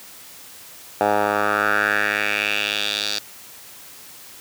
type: tone with band-pass filter sweep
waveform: 10% pulse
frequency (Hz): 103.6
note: G#2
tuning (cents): -4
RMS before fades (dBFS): -21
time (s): 1.01-3.19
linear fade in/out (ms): 0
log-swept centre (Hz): 820 to 4500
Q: 3.2
effects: white hiss -42 dBFS RMS until 4.4 s + high-pass 60 Hz 12 dB/octave